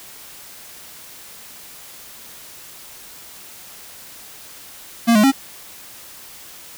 square tone with pitch steps, 232.3 / 211 / 271.2 Hz, A#3 / G#3 / C#4, -6 / +28 / -38 cents, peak -11 dBFS, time 5.07-5.319 s, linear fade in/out 20 ms, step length 83 ms, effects white hiss -40 dBFS RMS until 6.77 s

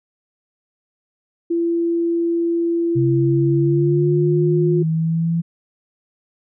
sine tone with pitch glide, 338.1 to 354.3 Hz, E4 to F4, +44 to +25 cents, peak -16 dBFS, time 1.5-4.83 s, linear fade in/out 10 ms, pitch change +81 cents, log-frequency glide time 3.61-4.08 s
sine linear sweep, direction up, 130.81 to 168.3 Hz, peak -16 dBFS, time 2.95-5.42 s, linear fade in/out 20 ms
effects none

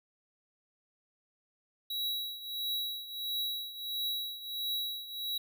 square tone with tremolo, 3882 Hz, B7, 31 cents flat, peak -31 dBFS, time 1.9-5.38 s, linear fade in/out 5 ms, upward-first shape triangle, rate 1.5 Hz, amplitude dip 80%, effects none

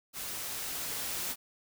white noise with level ramp, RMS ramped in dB -39 to -35 dBFS, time 0.13-1.36 s, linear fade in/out 50 ms, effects none

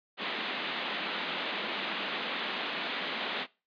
white band-pass noise, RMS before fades -35 dBFS, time 0.17-3.47 s, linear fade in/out 50 ms, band 180 to 3800 Hz, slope 48 dB/octave, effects noise-tail reverb RT60 0.3 s tail -22 dB re dry + resampled to 11025 Hz

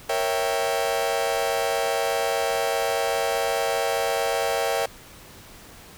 40% pulse chord, A# diminished seventh, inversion none, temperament equal, 466.2 / 554.4 / 659.3 / 784 Hz, A#4 / C#5 / E5 / G5, 0 / 0 / 0 / 0 cents, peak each -27 dBFS, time 0.09-4.86 s, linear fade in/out 5 ms, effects pink hiss -46 dBFS RMS until 5.97 s

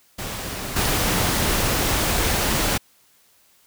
pink noise with level steps, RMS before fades -30 / -21 dBFS, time 0.18-2.78 s, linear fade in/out 10 ms, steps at 0.76 s, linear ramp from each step 5 ms, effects white hiss -58 dBFS RMS until 3.66 s

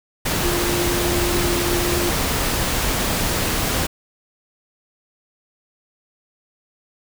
sine tone in noise, 349.2 Hz, F4, in tune, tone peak -22 dBFS, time 0.43-2.1 s, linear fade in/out 10 ms, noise pink, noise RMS -21 dBFS, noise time 0.25-3.87 s, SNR -4 dB, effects none

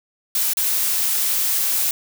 blue noise with dropouts, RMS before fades -20 dBFS, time 0.35-1.91 s, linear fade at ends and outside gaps 2 ms, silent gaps 0.535-0.57 s, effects none

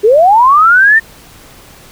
sine linear sweep, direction up, 392 to 1836 Hz, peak -3 dBFS, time 0.03-1 s, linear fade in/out 20 ms, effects pink hiss -38 dBFS RMS until 1.91 s

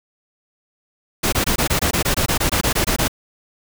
pink noise bursts, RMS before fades -18 dBFS, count 16, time 1.23-3.081 s, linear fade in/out 10 ms, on 96 ms, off 21 ms, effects none

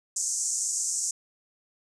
white band-pass noise, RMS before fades -29 dBFS, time 0.16-1.11 s, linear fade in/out 5 ms, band 6100 to 8200 Hz, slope 48 dB/octave, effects none

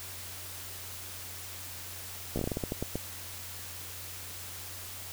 slowing click train, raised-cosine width 2 ms, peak -18 dBFS, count 12, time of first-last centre 2.36-2.956 s, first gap 14 ms, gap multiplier 1.25, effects added 91 Hz sine -49 dBFS peak until 5.12 s + white hiss -43 dBFS RMS until 5.12 s

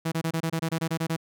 sawtooth tone bursts, 163.2 Hz, E3, 17 cents flat, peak -21 dBFS, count 12, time 0.05-1.165 s, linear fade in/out 10 ms, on 70 ms, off 25 ms, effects none

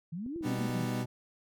sine exponential two-way sweep, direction up then down, 153.3 to 349.2 to 153.3 Hz, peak -35 dBFS, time 0.12-0.85 s, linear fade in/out 10 ms, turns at 0.37 s
clicks, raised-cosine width 3 ms, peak -35 dBFS, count 5, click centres 0.263 / 0.361 / 0.41 / 0.588 / 0.697 s
40% pulse chord, G augmented, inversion none, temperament equal, 196 / 246.9 / 311.1 Hz, G3 / B3 / D#4, 0 / 0 / 0 cents, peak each -36 / -35 / -41 dBFS, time 0.42-1.06 s, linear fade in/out 50 ms
harmonic tone, 123.47 Hz, B2, in tune, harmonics 1 / 3 / 5 / 7, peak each -35 / -45 / -49 / -52 dBFS, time 0.45-1.06 s, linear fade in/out 10 ms
effects none

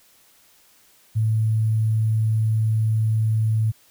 sine tone with sample-and-hold, 110 Hz, A2, in tune, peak -17 dBFS, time 1.15-3.72 s, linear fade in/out 20 ms, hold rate 11025 Hz, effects white hiss -56 dBFS RMS until 3.9 s

